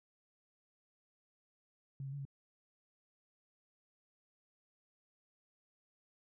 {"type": "tone with pitch steps", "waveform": "sine", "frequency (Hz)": [136.9, 135.6, 142.2, 137.8], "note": ["C#3", "C#3", "C#3", "C#3"], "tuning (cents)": [-21, -38, 45, -10], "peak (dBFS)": -40, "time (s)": [2, 2.252], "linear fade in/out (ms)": 2, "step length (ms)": 63, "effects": []}